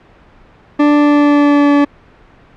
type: tone with pitch glide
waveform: 40% pulse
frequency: 293.7 to 287.3 Hz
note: D4 to D4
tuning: 0 to -38 cents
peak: -6 dBFS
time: 0.79-1.85 s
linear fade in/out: 10 ms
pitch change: -38 cents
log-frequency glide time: 0.95-1.73 s
effects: pink hiss -44 dBFS RMS until 2.56 s + low-pass 2000 Hz 12 dB/octave